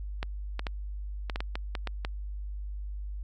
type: clicks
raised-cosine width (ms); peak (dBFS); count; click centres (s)
0.3; -17; 10; 0.229 / 0.594 / 0.668 / 1.298 / 1.359 / 1.405 / 1.555 / 1.752 / 1.873 / 2.049
effects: added 50 Hz sine -34 dBFS peak until 3.23 s